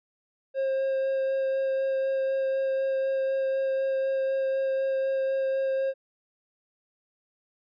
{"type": "tone with vibrato", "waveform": "triangle", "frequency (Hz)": 535, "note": "C5", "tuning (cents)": 38, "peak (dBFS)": -22, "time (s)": [0.54, 5.94], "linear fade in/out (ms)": 50, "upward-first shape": "sine", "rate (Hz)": 4, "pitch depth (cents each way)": 9, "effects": ["resampled to 11025 Hz"]}